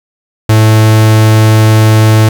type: tone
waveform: 45% pulse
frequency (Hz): 109.2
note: A2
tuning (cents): -13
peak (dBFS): -3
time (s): 0.49-2.29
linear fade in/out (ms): 5
effects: 7-bit